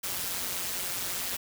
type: noise with amplitude modulation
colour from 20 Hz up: white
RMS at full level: -30 dBFS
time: 0.03-1.37 s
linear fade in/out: 10 ms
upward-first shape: sine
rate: 183 Hz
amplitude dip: 70%
effects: none